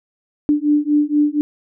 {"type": "beating tone pair", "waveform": "sine", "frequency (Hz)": [293.7, 297.9], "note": ["D4", "D4"], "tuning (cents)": [0, 25], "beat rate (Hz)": 4.2, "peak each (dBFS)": -16, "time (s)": [0.49, 1.41], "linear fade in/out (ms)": 0, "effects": []}